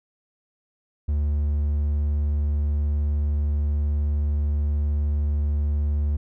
triangle tone, 73.42 Hz, D2, in tune, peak -18 dBFS, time 1.08-6.17 s, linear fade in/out 10 ms, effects none

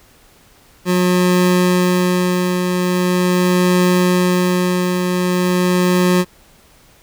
25% pulse tone with tremolo, 180.4 Hz, F#3, 44 cents flat, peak -7 dBFS, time 0.85-6.25 s, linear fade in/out 50 ms, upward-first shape triangle, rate 0.42 Hz, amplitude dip 45%, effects pink hiss -49 dBFS RMS until 7.02 s

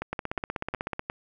two click trains, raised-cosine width 0.5 ms, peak -16 / -15 dBFS, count 4 / 15, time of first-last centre 0.02-1.099 / 0.13-0.994 s, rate 2.78 / 16.2 Hz, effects none

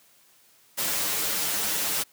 white noise with comb filter, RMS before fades -27 dBFS, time 0.77-2.04 s, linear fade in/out 20 ms, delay 8 ms, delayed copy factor -0.85, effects white hiss -59 dBFS RMS until 2.12 s + high-pass 100 Hz 12 dB/octave

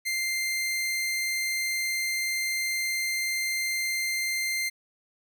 sawtooth tone, 2093 Hz, C7, in tune, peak -23 dBFS, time 0.05-4.7 s, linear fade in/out 20 ms, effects none

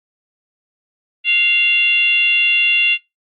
sine tone with frequency modulation, 2765 Hz, F7, 18 cents flat, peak -11 dBFS, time 1.24-2.98 s, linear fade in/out 50 ms, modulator 661 Hz, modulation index 0.53, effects noise-tail reverb RT60 0.2 s tail -19 dB re dry + Opus 48 kbps

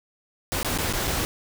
pink noise with dropouts, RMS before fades -26 dBFS, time 0.52-1.25 s, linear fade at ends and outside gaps 0 ms, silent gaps 0.63-0.647 / 0.777-0.786 / 0.927-0.935 / 1.073-1.077 s, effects none

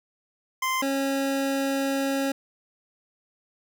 25% pulse tone pair in turn, 1041 / 273.3 Hz, C6 / C#4, -9 / -24 cents, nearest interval octave + major seventh, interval 2315 cents, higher first, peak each -20 dBFS, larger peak neither, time 0.62-0.82 / 0.82-2.32 s, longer second, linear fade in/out 5 ms, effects none

